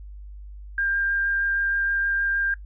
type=tone with vibrato; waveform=sine; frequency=1598 Hz; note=G6; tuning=33 cents sharp; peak=-21 dBFS; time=0.78-2.54 s; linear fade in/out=2 ms; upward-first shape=sine; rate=6.4 Hz; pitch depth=8 cents each way; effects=noise-tail reverb RT60 0.1 s tail -19 dB re dry + added 50 Hz sine -37 dBFS peak until 2.65 s